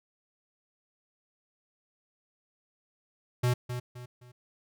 square tone with echo, 123.47 Hz, B2, in tune, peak -24 dBFS, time 3.43-3.54 s, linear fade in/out 10 ms, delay 260 ms, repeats 3, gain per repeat -9 dB, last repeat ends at 4.32 s, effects none

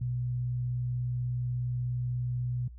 sine tone, 123.47 Hz, B2, in tune, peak -29 dBFS, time 0.01-2.68 s, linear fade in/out 5 ms, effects noise-tail reverb RT60 0.1 s tail -23 dB re dry + added 60 Hz sine -44 dBFS peak until 2.78 s

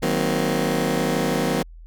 20% pulse chord, C half-diminished seventh, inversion first, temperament just, 156.98 / 188.37 / 235.5 / 261.6 Hz, Eb3 / Gb3 / Bb3 / C4, +16 / +31 / +18 / 0 cents, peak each -21 dBFS, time 0.02-1.63 s, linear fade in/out 10 ms, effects added 41 Hz sine -39 dBFS peak until 1.86 s

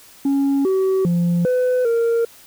sine tone with pitch steps, 277 / 380.7 / 173.1 / 503 / 463.6 Hz, C#4 / F#4 / F3 / B4 / A#4, -1 / +49 / -15 / +32 / -10 cents, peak -12 dBFS, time 0.25-2.25 s, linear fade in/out 5 ms, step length 400 ms, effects tanh soft clip ceiling -14 dBFS + white hiss -46 dBFS RMS until 2.46 s

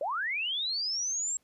sine linear sweep, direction up, 518 to 7640 Hz, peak -29 dBFS, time 0.01-1.37 s, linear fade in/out 2 ms, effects pink hiss -72 dBFS RMS until 1.43 s + resampled to 32000 Hz

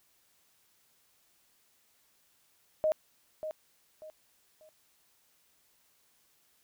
sine tone with echo, 622.3 Hz, D#5, in tune, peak -24 dBFS, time 2.84-2.92 s, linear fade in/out 0 ms, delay 590 ms, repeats 3, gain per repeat -10 dB, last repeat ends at 4.69 s, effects white hiss -69 dBFS RMS until 6.63 s

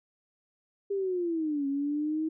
sine linear two-way sweep, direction down then up, 403.8 to 274.7 to 319.5 Hz, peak -27 dBFS, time 0.9-2.29 s, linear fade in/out 10 ms, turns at 1.67 s, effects none

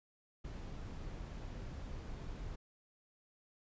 brown noise, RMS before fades -45 dBFS, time 0.44-2.56 s, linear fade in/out 10 ms, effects resampled to 16000 Hz

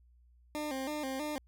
20% pulse tone with vibrato, 282.4 Hz, C#4, 32 cents sharp, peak -30 dBFS, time 0.55-1.38 s, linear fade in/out 0 ms, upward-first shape square, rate 3.1 Hz, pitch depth 110 cents each way, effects added 60 Hz sine -60 dBFS peak until 1.47 s

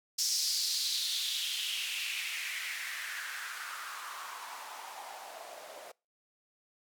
blue noise with band-pass filter sweep, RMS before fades -37 dBFS, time 0.18-5.92 s, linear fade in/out 10 ms, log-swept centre 5500 to 560 Hz, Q 3.8, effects noise-tail reverb RT60 0.3 s tail -25 dB re dry

